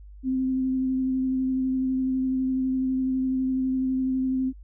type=tone with vibrato; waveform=sine; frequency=260.6 Hz; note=C4; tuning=7 cents flat; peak=-22 dBFS; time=0.23-4.53 s; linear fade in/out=50 ms; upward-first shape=sine; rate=12 Hz; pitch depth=13 cents each way; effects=added 50 Hz sine -42 dBFS peak until 4.63 s